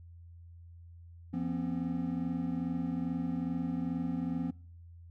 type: tone cluster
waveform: triangle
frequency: 170.6 / 244.4 / 266.8 Hz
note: F3 / B3 / C4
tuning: -40 / -18 / +34 cents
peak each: -34 / -34 / -34 dBFS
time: 1.33-4.51 s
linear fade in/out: 10 ms
effects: noise-tail reverb RT60 0.6 s tail -26 dB re dry + added 85 Hz sine -49 dBFS peak until 5.1 s